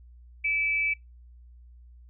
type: tone pair together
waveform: sine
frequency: 2308 / 2600 Hz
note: D7 / E7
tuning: -31 / -24 cents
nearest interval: major second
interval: 207 cents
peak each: -24 / -33 dBFS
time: 0.44-0.94 s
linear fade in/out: 10 ms
effects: noise-tail reverb RT60 0.2 s tail -25 dB re dry + added 60 Hz sine -48 dBFS peak until 2.09 s